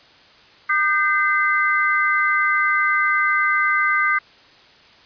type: tone cluster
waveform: sine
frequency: 1210 / 1558 / 2050 Hz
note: D#6 / G6 / C7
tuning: -49 / -11 / -36 cents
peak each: -20 dBFS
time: 0.69-4.19 s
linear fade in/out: 10 ms
effects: white hiss -49 dBFS RMS until 5.05 s + resampled to 11025 Hz